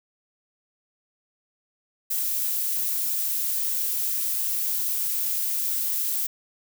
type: noise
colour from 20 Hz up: violet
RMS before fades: -26 dBFS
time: 2.1-6.27 s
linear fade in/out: 10 ms
effects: none